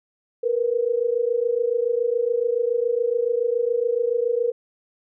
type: tone pair together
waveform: sine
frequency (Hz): 462.4 / 489.5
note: A#4 / B4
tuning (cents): -14 / -15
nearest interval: minor second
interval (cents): 99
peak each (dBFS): -22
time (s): 0.43-4.52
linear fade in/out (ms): 10
effects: none